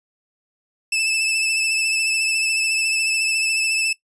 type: tone with vibrato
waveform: sawtooth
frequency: 2631 Hz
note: E7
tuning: 4 cents flat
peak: -15 dBFS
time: 0.92-3.93 s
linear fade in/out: 5 ms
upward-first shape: triangle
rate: 14 Hz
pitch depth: 31 cents each way
effects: noise-tail reverb RT60 0.1 s tail -18 dB re dry + resampled to 24000 Hz